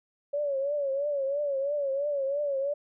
sine tone with vibrato, 563 Hz, C#5, 27 cents sharp, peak -26 dBFS, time 0.33-2.74 s, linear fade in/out 10 ms, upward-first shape triangle, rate 3 Hz, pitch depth 100 cents each way, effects none

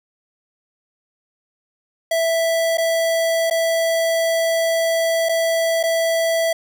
square tone with dropouts, 659.3 Hz, E5, in tune, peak -17 dBFS, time 2.11-6.53 s, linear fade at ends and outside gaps 5 ms, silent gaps 2.773-2.781 / 3.5-3.509 / 5.288-5.292 / 5.83-5.836 s, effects none

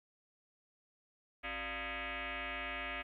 sine tone with frequency modulation, 269.1 Hz, C4, 49 cents sharp, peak -38 dBFS, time 1.43-3.03 s, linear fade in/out 20 ms, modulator 323 Hz, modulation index 8, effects 13-bit

